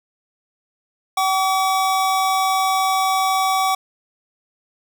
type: tone pair together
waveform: square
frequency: 762 / 1140.8 Hz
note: G5 / C#6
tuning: -49 / +49 cents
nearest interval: perfect fifth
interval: 698 cents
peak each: -19 / -21 dBFS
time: 1.17-3.75 s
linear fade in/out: 5 ms
effects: none